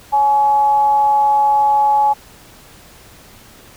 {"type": "tone with frequency modulation", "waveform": "sine", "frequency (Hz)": 844, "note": "G#5", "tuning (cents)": 28, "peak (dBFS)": -10, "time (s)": [0.12, 2.14], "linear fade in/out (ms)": 20, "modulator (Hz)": 288, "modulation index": 0.21, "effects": ["pink hiss -43 dBFS RMS until 3.76 s"]}